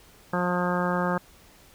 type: harmonic tone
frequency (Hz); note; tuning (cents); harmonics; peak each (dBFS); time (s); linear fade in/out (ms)
178.2; F3; +35; 1 / 2 / 3 / 4 / 5 / 6 / 7 / 8 / 9; -27 / -33 / -30 / -35 / -32 / -35 / -32 / -39 / -34; 0.33-1.18; 5
effects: pink hiss -54 dBFS RMS until 1.74 s